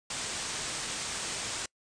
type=low-pass noise; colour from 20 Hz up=white; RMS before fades=-36 dBFS; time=0.1-1.66 s; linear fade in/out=5 ms; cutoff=9200 Hz; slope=96 dB/octave; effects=noise-tail reverb RT60 0.1 s tail -26 dB re dry + resampled to 22050 Hz